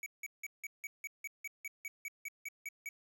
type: tone bursts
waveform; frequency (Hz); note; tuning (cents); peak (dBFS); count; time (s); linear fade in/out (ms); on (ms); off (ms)
square; 2266; C#7; +37; -40; 15; 0.03-2.89; 2; 32; 170
effects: 11-bit